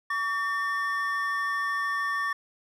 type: tone pair together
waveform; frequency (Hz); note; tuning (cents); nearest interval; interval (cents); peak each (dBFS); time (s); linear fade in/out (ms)
triangle; 1138 / 1806.5; C#6 / A6; +45 / +45; minor sixth; 800; -27 / -27; 0.1-2.33; 5
effects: none